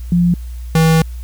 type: tone pair in turn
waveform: sine / square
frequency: 174.61 / 161.3 Hz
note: F3 / E3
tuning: 0 / -37 cents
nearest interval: minor second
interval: 137 cents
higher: first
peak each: -9 dBFS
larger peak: neither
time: 0.12-0.34 / 0.75-1.02 s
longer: second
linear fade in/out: 2 ms
effects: added 60 Hz sine -24 dBFS peak until 1.23 s + white hiss -47 dBFS RMS until 1.23 s